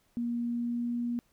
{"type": "tone with pitch glide", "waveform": "sine", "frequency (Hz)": [237.3, 239], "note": ["A#3", "A#3"], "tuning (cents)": [31, 43], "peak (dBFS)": -29, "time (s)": [0.17, 1.19], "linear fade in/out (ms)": 0, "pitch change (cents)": 12, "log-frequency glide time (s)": [0.46, 0.95], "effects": ["pink hiss -70 dBFS RMS until 1.32 s"]}